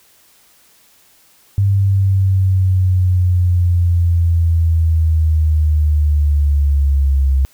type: linear sweep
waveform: sine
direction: down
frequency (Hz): 99.6 to 66.8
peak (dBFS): -10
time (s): 1.58-7.45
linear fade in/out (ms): 0
effects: white hiss -51 dBFS RMS until 7.53 s